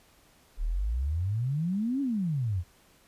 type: exponential two-way sweep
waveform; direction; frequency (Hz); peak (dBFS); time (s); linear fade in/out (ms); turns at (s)
sine; up then down; 34.46 to 286.1 to 81.1; -26; 0.57-2.64; 50; 2.01
effects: pink hiss -61 dBFS RMS until 3.07 s + resampled to 32000 Hz